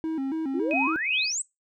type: tone with vibrato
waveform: triangle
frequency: 293.7 Hz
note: D4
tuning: in tune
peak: -24 dBFS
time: 0.04-0.96 s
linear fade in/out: 0 ms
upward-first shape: square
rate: 3.6 Hz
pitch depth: 150 cents each way
type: exponential sweep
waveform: sine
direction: up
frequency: 311.1 to 8330 Hz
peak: -26 dBFS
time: 0.54-1.42 s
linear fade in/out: 5 ms
type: tone with tremolo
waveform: sine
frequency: 2525 Hz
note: D#7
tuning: 25 cents sharp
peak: -22 dBFS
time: 0.71-1.32 s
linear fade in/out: 0 ms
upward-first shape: sine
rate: 2.7 Hz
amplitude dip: 95%
effects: noise-tail reverb RT60 0.2 s tail -22 dB re dry